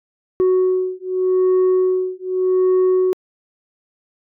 sine beating tone pair, 370 / 370.84 Hz, F#4 / F#4, 0 / +4 cents, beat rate 0.84 Hz, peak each -15 dBFS, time 0.4-3.13 s, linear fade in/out 0 ms, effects tanh soft clip ceiling -11 dBFS

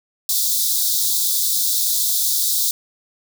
white high-pass noise, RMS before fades -19 dBFS, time 0.29-2.71 s, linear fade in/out 2 ms, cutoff 3500 Hz, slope 96 dB/octave, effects none

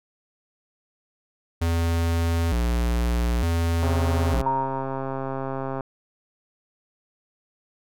square tone with vibrato, 70.4 Hz, C#2, 27 cents sharp, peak -21 dBFS, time 1.61-4.42 s, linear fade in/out 10 ms, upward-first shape square, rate 0.55 Hz, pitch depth 300 cents each way
click train, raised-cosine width 1 ms, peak -16 dBFS, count 266, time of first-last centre 3.83-5.808 s, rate 134 Hz
sine tone with exponential decay, 932.3 Hz, A#5, in tune, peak -18 dBFS, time 4.46-5.38 s, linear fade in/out 5 ms, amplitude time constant 200 ms
effects none

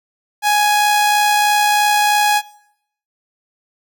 sawtooth tone with amplitude modulation, 833 Hz, G#5, 5 cents sharp, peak -7 dBFS, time 0.42-2.42 s, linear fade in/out 50 ms, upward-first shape sine, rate 63.1 Hz, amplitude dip 25%, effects noise-tail reverb RT60 0.7 s tail -20 dB re dry

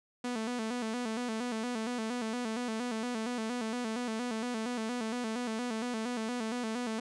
sawtooth tone with vibrato, 233.1 Hz, A#3, in tune, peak -29 dBFS, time 0.24-7 s, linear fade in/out 5 ms, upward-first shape square, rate 4.3 Hz, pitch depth 93 cents each way, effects resampled to 22050 Hz

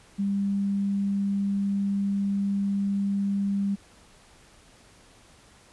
sine tone, 199 Hz, G3, 26 cents sharp, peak -23 dBFS, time 0.18-3.76 s, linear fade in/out 20 ms, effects pink hiss -55 dBFS RMS until 5.72 s + resampled to 24000 Hz

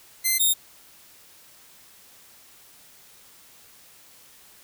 5% pulse tone pair in turn, 2068 / 3685 Hz, C7 / A#7, -21 / -21 cents, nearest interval minor seventh, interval 1000 cents, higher second, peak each -10 dBFS, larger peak neither, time 0.24-0.39 / 0.39-0.54 s, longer neither, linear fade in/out 20 ms, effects white hiss -52 dBFS RMS until 4.63 s

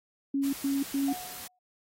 sine tone bursts, 276.5 Hz, C#4, 4 cents flat, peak -25 dBFS, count 3, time 0.34-1.13 s, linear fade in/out 5 ms, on 190 ms, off 110 ms
white noise, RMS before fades -42 dBFS, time 0.43-1.48 s, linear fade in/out 10 ms
sine tone with exponential decay, 730 Hz, F#5, 24 cents flat, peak -32 dBFS, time 1.08-1.59 s, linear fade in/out 5 ms, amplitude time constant 110 ms
effects AAC 48 kbps

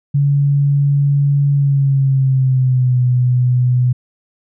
sine tone with pitch glide, 141.8 to 124.88 Hz, C#3 to B2, +40 to +20 cents, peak -10 dBFS, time 0.14-3.93 s, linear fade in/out 10 ms, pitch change -220 cents, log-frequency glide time 1.53-3.01 s, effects none

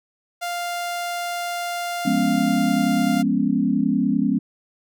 sawtooth tone, 698.5 Hz, F5, in tune, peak -21 dBFS, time 0.41-3.23 s, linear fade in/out 20 ms
sine chord, C# dominant seventh, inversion first, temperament equal, 174.61 / 207.7 / 246.9 / 277.2 Hz, E#3 / G#3 / B3 / C#4, 0 / 0 / 0 / 0 cents, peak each -26 / -22 / -22 / -22 dBFS, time 2.05-4.39 s, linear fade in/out 10 ms
effects none

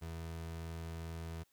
30% pulse tone, 82.41 Hz, E2, in tune, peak -39 dBFS, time 0.01-1.44 s, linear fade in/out 20 ms, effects white hiss -75 dBFS RMS until 1.52 s

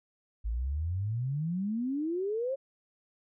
sine exponential sweep, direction up, 51.9 to 554.4 Hz, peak -29 dBFS, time 0.44-2.56 s, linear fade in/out 20 ms, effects none

